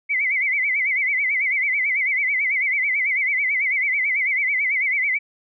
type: tone with vibrato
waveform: sine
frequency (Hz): 2151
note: C7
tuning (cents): +47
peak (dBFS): -18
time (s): 0.09-5.19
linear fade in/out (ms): 20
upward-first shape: sine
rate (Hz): 9.1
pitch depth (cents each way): 130
effects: none